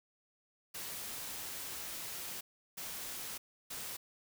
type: noise bursts at uneven times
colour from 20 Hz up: white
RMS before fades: -43 dBFS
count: 3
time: 0.74-2.41 / 2.77-3.38 / 3.7-3.97 s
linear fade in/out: 10 ms
effects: none